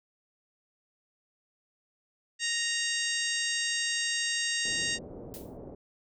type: harmonic tone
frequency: 932.3 Hz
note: A#5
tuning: in tune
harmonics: 2 / 3 / 4 / 5 / 6 / 7 / 8 / 9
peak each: -33 / -35 / -36 / -37 / -38 / -38 / -39 / -40 dBFS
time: 2.39-4.99 s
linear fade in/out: 50 ms
type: low-pass noise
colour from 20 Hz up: white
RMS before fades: -44 dBFS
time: 4.65-5.75 s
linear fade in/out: 5 ms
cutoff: 560 Hz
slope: 24 dB/octave
type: noise with exponential decay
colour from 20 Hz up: blue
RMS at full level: -41 dBFS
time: 5.34-5.57 s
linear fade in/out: 0 ms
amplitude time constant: 48 ms
effects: none